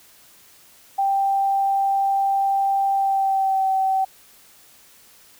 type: tone with pitch glide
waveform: sine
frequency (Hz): 786 to 767.2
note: G5 to G5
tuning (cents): +4 to -37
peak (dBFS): -17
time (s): 0.98-4.05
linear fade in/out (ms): 10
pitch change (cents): -41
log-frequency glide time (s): 2.93-3.69
effects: white hiss -51 dBFS RMS until 5.39 s